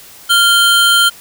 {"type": "tone pair together", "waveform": "square", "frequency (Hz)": [1396.9, 3130], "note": ["F6", "G7"], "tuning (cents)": [0, -3], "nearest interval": "octave + major second", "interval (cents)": 1397, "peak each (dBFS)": -11, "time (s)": [0.29, 1.1], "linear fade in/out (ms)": 20, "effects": ["white hiss -38 dBFS RMS until 1.2 s"]}